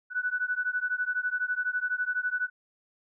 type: beating tone pair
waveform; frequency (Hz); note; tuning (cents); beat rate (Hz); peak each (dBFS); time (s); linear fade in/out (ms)
sine; 1480 / 1492; F#6 / F#6; 0 / +14; 12; -30; 0.1-2.5; 50
effects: none